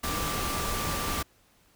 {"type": "tone in noise", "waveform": "sine", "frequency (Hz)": 1174.7, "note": "D6", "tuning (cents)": 0, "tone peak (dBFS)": -35, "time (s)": [0.03, 1.23], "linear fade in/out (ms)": 10, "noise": "pink", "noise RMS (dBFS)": -31, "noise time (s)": [0.03, 1.23], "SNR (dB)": -7, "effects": ["pink hiss -63 dBFS RMS until 1.75 s"]}